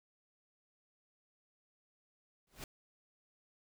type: noise with exponential growth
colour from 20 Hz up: pink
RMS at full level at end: -42 dBFS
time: 2.47-2.64 s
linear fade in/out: 2 ms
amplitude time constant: 36 ms
effects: none